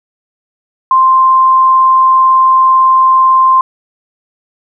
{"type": "tone", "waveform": "sine", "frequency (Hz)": 1047, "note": "C6", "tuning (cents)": 1, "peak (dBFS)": -4, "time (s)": [0.91, 3.61], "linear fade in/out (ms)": 2, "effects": []}